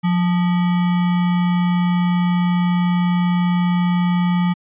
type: tone with sample-and-hold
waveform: sine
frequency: 177.3 Hz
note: F3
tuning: 26 cents sharp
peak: -14 dBFS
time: 0.03-4.54 s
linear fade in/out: 20 ms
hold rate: 1050 Hz
effects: resampled to 8000 Hz